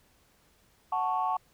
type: chord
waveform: sine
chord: F# minor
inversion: none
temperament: equal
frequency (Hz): 740 / 880 / 1108.7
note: F#5 / A5 / C#6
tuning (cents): 0 / 0 / 0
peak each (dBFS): -30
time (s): 0.92-1.37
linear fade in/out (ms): 5
effects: tanh soft clip ceiling -18 dBFS + pink hiss -65 dBFS RMS until 1.53 s